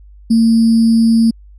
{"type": "tone with sample-and-hold", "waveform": "sine", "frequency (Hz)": 227.4, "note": "A#3", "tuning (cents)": -43, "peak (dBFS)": -7, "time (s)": [0.3, 1.31], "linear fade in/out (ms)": 10, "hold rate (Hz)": 4900, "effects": ["added 50 Hz sine -37 dBFS peak until 1.58 s", "resampled to 22050 Hz"]}